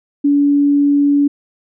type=tone; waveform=sine; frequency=285.9 Hz; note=D4; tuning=46 cents flat; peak=-9 dBFS; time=0.24-1.28 s; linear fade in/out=10 ms; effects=none